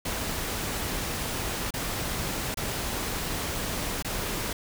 pink noise with dropouts, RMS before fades -31 dBFS, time 0.05-4.53 s, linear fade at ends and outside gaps 5 ms, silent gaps 1.707-1.738 / 2.544-2.571 / 4.025-4.046 s, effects none

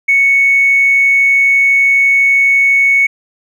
triangle tone with tanh clipping, 2217 Hz, C#7, in tune, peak -6 dBFS, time 0.08-3.07 s, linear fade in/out 10 ms, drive 1 dB, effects none

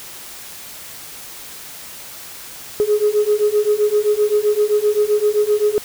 sine beating tone pair, 415.3 / 423 Hz, G#4 / G#4, 0 / +32 cents, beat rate 7.7 Hz, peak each -16 / -15 dBFS, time 2.8-5.78 s, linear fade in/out 0 ms, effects tanh soft clip ceiling -7 dBFS + white hiss -35 dBFS RMS until 5.84 s

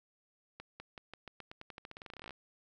accelerating click train, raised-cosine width 0.3 ms, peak -30 dBFS, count 25, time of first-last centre 0.6-2.307 s, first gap 200 ms, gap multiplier 0.89, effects none

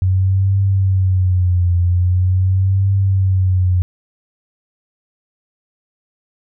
sine tone with vibrato, 92.7 Hz, F#2, 4 cents sharp, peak -11 dBFS, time 0.02-3.82 s, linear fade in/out 0 ms, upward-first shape triangle, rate 0.43 Hz, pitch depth 100 cents each way, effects none

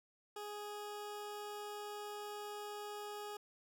20% pulse tone, 415.3 Hz, G#4, in tune, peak -39 dBFS, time 0.36-3.37 s, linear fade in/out 5 ms, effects none

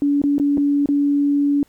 sine tone with dropouts, 285.8 Hz, D4, 47 cents flat, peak -14 dBFS, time 0.02-1.63 s, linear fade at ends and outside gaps 1 ms, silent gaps 0.217-0.238 / 0.382-0.398 / 0.573-0.579 / 0.859-0.888 s, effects pink hiss -58 dBFS RMS until 1.68 s

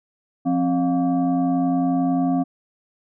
sine tone with frequency modulation, 266.1 Hz, C4, 29 cents sharp, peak -17 dBFS, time 0.45-2.44 s, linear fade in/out 20 ms, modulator 441 Hz, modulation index 0.8, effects none

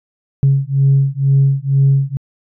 sine beating tone pair, 136.3 / 138.4 Hz, C#3 / C#3, -29 / -2 cents, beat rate 2.1 Hz, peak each -12 dBFS, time 0.43-2.17 s, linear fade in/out 0 ms, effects tanh soft clip ceiling -4 dBFS

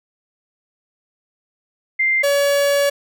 sine / 45% pulse tone pair in turn, 2093 / 566.7 Hz, C7 / C#5, 0 / +38 cents, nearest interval octave + major seventh, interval 2262 cents, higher first, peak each -14 dBFS, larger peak neither, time 1.99-2.23 / 2.23-2.9 s, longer second, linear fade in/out 10 ms, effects none

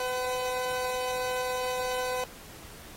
30% pulse tone pair together, 505.2 / 757 Hz, B4 / F#5, +39 / +39 cents, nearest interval perfect fifth, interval 700 cents, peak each -27 / -32 dBFS, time 0-2.24 s, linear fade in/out 2 ms, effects pink hiss -48 dBFS RMS until 2.96 s + AAC 48 kbps

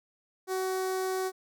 sawtooth tone with notch filter, 375.6 Hz, F#4, 26 cents sharp, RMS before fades -31 dBFS, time 0.47-1.32 s, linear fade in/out 50 ms, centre 2800 Hz, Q 1.1, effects none

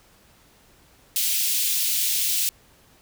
white high-pass noise, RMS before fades -23 dBFS, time 1.16-2.49 s, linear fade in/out 0 ms, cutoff 2600 Hz, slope 24 dB/octave, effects pink hiss -56 dBFS RMS until 3.01 s

